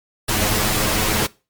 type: noise with comb filter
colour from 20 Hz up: pink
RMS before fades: -19 dBFS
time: 0.28-1.27 s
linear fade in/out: 10 ms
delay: 9.4 ms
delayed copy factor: +0.85
effects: noise-tail reverb RT60 0.3 s tail -22 dB re dry + MP3 96 kbps